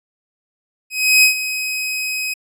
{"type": "tone with ADSR envelope", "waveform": "sawtooth", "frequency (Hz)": 2528, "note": "D#7", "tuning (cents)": 27, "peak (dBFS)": -4, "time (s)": [0.9, 2.34], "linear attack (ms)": 330, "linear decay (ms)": 110, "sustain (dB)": -13, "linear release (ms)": 9, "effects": ["resampled to 32000 Hz"]}